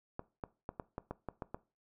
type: clicks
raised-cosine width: 1 ms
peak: -25 dBFS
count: 9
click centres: 0.194 / 0.438 / 0.691 / 0.798 / 0.981 / 1.11 / 1.287 / 1.422 / 1.545 s
effects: noise-tail reverb RT60 0.3 s tail -19 dB re dry